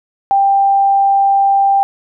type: tone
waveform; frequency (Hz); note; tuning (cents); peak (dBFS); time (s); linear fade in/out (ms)
sine; 790; G5; +13; -8; 0.31-1.83; 0
effects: none